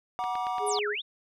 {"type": "chord", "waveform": "triangle", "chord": "Gb augmented", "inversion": "none", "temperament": "equal with one note detuned", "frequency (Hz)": [740, 955.8, 1174.7], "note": ["Gb5", "Bb5", "D6"], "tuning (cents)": [0, 43, 0], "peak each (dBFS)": [-29, -32, -33], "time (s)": [0.19, 0.79], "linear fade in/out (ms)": 0}
{"type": "click train", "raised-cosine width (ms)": 0.3, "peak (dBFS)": -24, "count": 4, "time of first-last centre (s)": [0.24, 0.583], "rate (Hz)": 8.75}
{"type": "tone", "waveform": "sine", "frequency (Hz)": 415.3, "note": "G#4", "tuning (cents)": 0, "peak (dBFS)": -29, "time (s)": [0.59, 0.96], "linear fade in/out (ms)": 50}
{"type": "exponential two-way sweep", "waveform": "sine", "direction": "down then up", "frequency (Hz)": [11840, 1287, 3840], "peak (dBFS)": -30, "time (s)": [0.66, 1.02], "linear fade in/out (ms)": 20, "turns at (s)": 0.88}
{"effects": []}